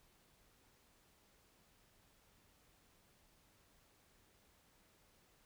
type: silence
effects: pink hiss -71 dBFS RMS until 5.45 s